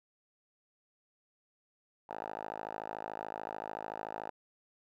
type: tone with band-pass filter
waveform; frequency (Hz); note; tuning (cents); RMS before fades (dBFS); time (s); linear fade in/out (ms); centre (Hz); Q
5% pulse; 53.6; A1; -45; -42; 2.09-4.3; 5; 890; 4.2
effects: none